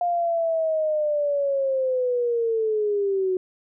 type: linear sweep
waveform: sine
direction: down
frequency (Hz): 706 to 366.7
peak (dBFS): -20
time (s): 0.01-3.37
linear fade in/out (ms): 2
effects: none

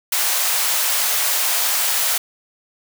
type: high-pass noise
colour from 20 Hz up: white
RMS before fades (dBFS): -19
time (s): 0.12-2.18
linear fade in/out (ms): 5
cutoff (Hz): 570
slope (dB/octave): 24
effects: none

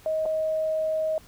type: tone with dropouts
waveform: sine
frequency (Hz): 630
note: D#5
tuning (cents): +21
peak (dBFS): -23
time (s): 0.06-1.18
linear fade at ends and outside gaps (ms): 1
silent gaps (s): 0.255-0.26
effects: pink hiss -53 dBFS RMS until 1.27 s

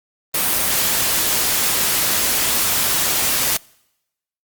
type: noise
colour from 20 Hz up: white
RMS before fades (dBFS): -18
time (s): 0.34-3.57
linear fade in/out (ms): 5
effects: noise-tail reverb RT60 0.9 s tail -26 dB re dry + Opus 32 kbps

